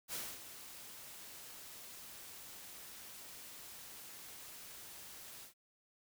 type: noise with ADSR envelope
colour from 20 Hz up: white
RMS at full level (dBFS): -41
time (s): 0.08-5.54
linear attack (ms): 52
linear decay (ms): 250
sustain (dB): -11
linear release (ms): 110
effects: none